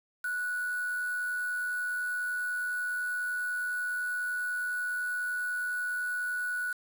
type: tone with quantisation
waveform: sine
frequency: 1473 Hz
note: F#6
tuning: 8 cents flat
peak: -30 dBFS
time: 0.24-6.73 s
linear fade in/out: 5 ms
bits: 7
effects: none